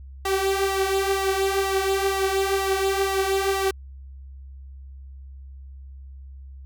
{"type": "tone with flanger", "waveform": "sawtooth", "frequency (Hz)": 388.2, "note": "G4", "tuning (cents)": -17, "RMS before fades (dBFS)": -23, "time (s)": [0.25, 3.71], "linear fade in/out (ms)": 5, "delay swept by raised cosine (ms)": [1.5, 4.9], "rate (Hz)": 2.1, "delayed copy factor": 0.6, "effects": ["added 67 Hz sine -38 dBFS peak until 6.65 s"]}